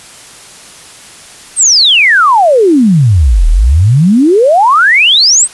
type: exponential two-way sweep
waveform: sine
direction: down then up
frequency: 8850 to 36.71 to 8850 Hz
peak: -3 dBFS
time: 1.56-5.48 s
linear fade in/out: 50 ms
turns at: 3.48 s
effects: white hiss -33 dBFS RMS until 5.53 s + resampled to 24000 Hz